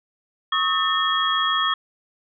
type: tone cluster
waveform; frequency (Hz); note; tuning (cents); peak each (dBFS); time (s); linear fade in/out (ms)
sine; 1107 / 1273 / 1801 / 3300; C#6 / D#6 / A6 / G#7; -3 / +39 / +40 / -12; -25 / -23 / -26 / -23; 0.52-1.74; 5
effects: none